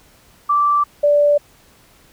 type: tone pair in turn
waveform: sine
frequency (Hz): 1168 / 584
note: D6 / D5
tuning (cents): -10 / -10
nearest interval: octave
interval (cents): 1200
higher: first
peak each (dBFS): -12 / -10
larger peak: second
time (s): 0.49-0.84 / 1.03-1.38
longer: neither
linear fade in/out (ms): 10
effects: pink hiss -51 dBFS RMS until 2.12 s